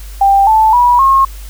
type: tone with pitch steps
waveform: sine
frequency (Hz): 790 / 876.6 / 972.6 / 1079.2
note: G5 / A5 / B5 / C#6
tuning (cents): +13 / -7 / -27 / -47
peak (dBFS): -5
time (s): 0.21-1.25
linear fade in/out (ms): 5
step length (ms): 260
effects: added 50 Hz sine -26 dBFS peak until 1.49 s + white hiss -38 dBFS RMS until 1.49 s